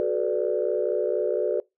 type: chord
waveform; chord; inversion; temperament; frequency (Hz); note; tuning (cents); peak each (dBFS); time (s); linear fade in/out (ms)
sine; B minor seventh; second; equal with one note detuned; 370 / 429.7 / 493.9 / 587.3; F#4 / A4 / B4 / D5; 0 / -41 / 0 / 0; -27; 0-1.6; 0
effects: noise-tail reverb RT60 0.2 s tail -24 dB re dry + tanh soft clip ceiling -12 dBFS